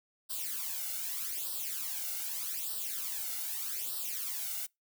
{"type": "noise with flanger", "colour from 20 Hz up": "blue", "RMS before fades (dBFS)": -37, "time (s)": [0.29, 4.67], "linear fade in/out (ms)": 20, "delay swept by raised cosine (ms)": [0.22, 1.42], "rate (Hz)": 0.82, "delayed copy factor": 0.85, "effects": ["noise-tail reverb RT60 0.2 s tail -26 dB re dry"]}